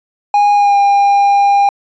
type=tone with pitch glide; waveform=triangle; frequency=821 to 803.6 Hz; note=G#5 to G5; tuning=-20 to +43 cents; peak=-5 dBFS; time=0.34-1.69 s; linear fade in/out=2 ms; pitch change=-37 cents; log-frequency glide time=0.54-0.77 s; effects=resampled to 16000 Hz